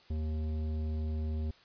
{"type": "tone with tanh clipping", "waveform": "sine", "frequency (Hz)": 77.78, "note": "D#2", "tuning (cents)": 0, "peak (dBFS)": -33, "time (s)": [0.1, 1.51], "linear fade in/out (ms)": 5, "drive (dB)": 13, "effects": ["white hiss -60 dBFS RMS until 1.64 s", "resampled to 11025 Hz"]}